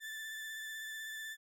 35% pulse tone with vibrato, 1760 Hz, A6, in tune, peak -40 dBFS, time 0-1.37 s, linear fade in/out 50 ms, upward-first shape sine, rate 16 Hz, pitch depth 21 cents each way, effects none

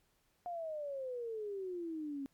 sine exponential sweep, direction down, 716 to 269.6 Hz, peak -38 dBFS, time 0.46-2.26 s, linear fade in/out 0 ms, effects pink hiss -75 dBFS RMS until 2.33 s + MP3 96 kbps

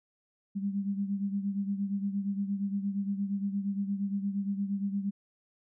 sine beating tone pair, 197.6 / 206.2 Hz, G3 / G#3, +14 / -12 cents, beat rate 8.6 Hz, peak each -30 / -36 dBFS, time 0.55-5.11 s, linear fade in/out 20 ms, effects none

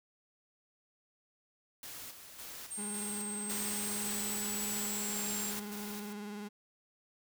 white noise with tremolo, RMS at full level -46 dBFS, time 1.83-6.13 s, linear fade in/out 2 ms, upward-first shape square, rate 1.8 Hz, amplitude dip 50%
sine linear sweep, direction down, 8640 to 7459 Hz, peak -38 dBFS, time 2.7-5.52 s, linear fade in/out 20 ms
35% pulse tone with vibrato, 207 Hz, G#3, 5 cents flat, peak -39 dBFS, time 2.77-6.49 s, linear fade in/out 20 ms, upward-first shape triangle, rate 20 Hz, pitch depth 54 cents each way
white noise, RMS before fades -40 dBFS, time 3.49-5.6 s, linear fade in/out 10 ms
effects none

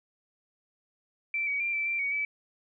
sine tone with pitch steps, 2338 / 2263 / 2375 / 2326 / 2355 / 2245 / 2301 Hz, D7 / C#7 / D7 / D7 / D7 / C#7 / D7, -8 / +35 / +19 / -17 / +4 / +21 / -36 cents, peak -27 dBFS, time 1.34-2.25 s, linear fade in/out 2 ms, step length 130 ms, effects none

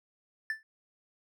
triangle tone with exponential decay, 1762 Hz, A6, 2 cents sharp, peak -25 dBFS, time 0.5-0.63 s, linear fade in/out 1 ms, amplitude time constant 28 ms, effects none

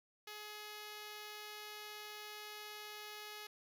5% pulse tone, 421.3 Hz, G#4, 25 cents sharp, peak -36 dBFS, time 0.27-3.47 s, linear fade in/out 5 ms, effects none

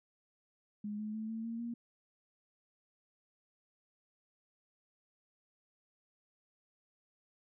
sine tone with pitch steps, 208.4 / 213.5 / 218.8 / 224.1 / 229.6 / 235.3 Hz, G#3 / G#3 / A3 / A3 / A#3 / A#3, +6 / +48 / -9 / +32 / -26 / +16 cents, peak -37 dBFS, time 0.84-1.74 s, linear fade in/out 5 ms, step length 150 ms, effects none

